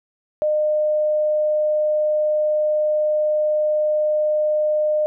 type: tone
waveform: sine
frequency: 608 Hz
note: D#5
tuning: 40 cents flat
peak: -16 dBFS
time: 0.42-5.06 s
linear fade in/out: 0 ms
effects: none